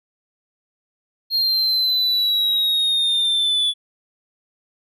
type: linear sweep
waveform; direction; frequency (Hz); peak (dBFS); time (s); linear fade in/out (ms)
triangle; down; 4232 to 3434; -15; 1.3-3.74; 50
effects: none